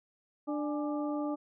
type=harmonic tone with a mistuned harmonic; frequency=296 Hz; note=D4; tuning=14 cents sharp; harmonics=1 / 2 / 3 / 4; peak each=-32 / -38 / -42 / -44 dBFS; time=0.47-1.36 s; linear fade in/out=20 ms; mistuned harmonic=3; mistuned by=-100 cents; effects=none